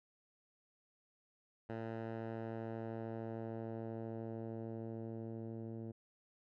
10% pulse tone with low-pass filter sweep, 113.1 Hz, A2, 48 cents sharp, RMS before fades -44 dBFS, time 1.69-5.92 s, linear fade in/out 10 ms, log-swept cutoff 1600 to 340 Hz, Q 0.74, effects none

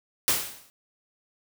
white noise with exponential decay, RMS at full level -20 dBFS, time 0.28-0.7 s, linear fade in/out 0 ms, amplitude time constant 91 ms, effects none

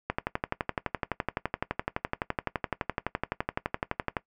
click train, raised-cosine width 0.5 ms, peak -12 dBFS, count 49, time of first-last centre 0.1-4.168 s, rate 11.8 Hz, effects noise-tail reverb RT60 0.1 s tail -18 dB re dry

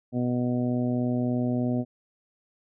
harmonic tone, 123.3 Hz, B2, 2 cents flat, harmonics 1 / 2 / 3 / 4 / 5 / 6, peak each -29 / -25 / -36 / -38 / -35 / -42 dBFS, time 0.12-1.85 s, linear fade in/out 50 ms, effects none

